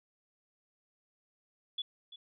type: tone with echo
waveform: sine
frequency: 3429 Hz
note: A7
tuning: 45 cents flat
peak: -33 dBFS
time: 1.78-1.82 s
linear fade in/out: 5 ms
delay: 340 ms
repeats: 1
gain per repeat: -14 dB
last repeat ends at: 2.16 s
effects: none